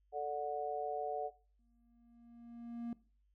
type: harmonic tone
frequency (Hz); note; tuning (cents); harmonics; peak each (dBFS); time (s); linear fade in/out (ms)
146.83; D3; 0; 3 / 4 / 5; -41 / -42 / -38; 0.12-1.31; 50
type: tone with exponential growth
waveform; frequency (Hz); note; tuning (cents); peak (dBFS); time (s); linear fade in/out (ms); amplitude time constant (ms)
triangle; 235.2; A#3; +16; -35; 1.59-2.93; 2; 290
effects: noise-tail reverb RT60 0.4 s tail -20 dB re dry + added 50 Hz sine -70 dBFS peak until 3.34 s